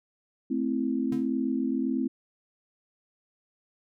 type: chord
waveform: sine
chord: A minor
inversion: none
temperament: equal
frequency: 220 / 261.6 / 329.6 Hz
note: A3 / C4 / E4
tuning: 0 / 0 / 0 cents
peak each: -31 / -27 / -32 dBFS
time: 0.5-2.08 s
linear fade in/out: 10 ms
type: tone with exponential decay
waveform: square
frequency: 144.5 Hz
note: D3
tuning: 28 cents flat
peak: -35 dBFS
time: 1.12-1.33 s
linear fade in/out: 2 ms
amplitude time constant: 45 ms
effects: none